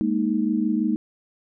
sine chord, Ab suspended second, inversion none, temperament just, 207.7 / 233.6 / 311.5 Hz, Ab3 / Bb3 / Eb4, 0 / +4 / +2 cents, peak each -24 dBFS, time 0.01-0.96 s, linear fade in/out 0 ms, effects none

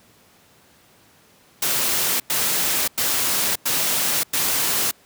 white noise bursts, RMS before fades -21 dBFS, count 5, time 1.62-4.912 s, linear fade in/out 5 ms, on 580 ms, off 98 ms, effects pink hiss -54 dBFS RMS until 5.05 s + high-pass 100 Hz 12 dB/octave

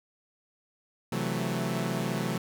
sawtooth chord, F# half-diminished seventh, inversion second, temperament equal, 130.81 / 164.81 / 185 / 220 Hz, C3 / E3 / F#3 / A3, 0 / 0 / 0 / 0 cents, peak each -30 dBFS, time 1.12-2.38 s, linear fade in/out 5 ms, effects none

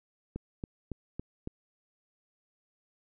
click train, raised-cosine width 3 ms, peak -23 dBFS, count 5, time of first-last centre 0.36-1.474 s, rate 3.59 Hz, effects none

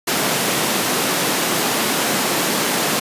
pink high-pass noise, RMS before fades -19 dBFS, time 0.07-3 s, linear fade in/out 10 ms, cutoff 170 Hz, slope 24 dB/octave, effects resampled to 32000 Hz

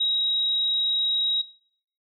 sine tone, 3817 Hz, A#7, 40 cents sharp, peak -20 dBFS, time 0-1.42 s, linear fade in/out 10 ms, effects noise-tail reverb RT60 0.6 s tail -23 dB re dry

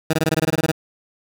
15% pulse tone bursts, 159.3 Hz, D#3, 41 cents sharp, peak -9 dBFS, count 12, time 0.1-0.716 s, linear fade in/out 5 ms, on 33 ms, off 20 ms, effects none

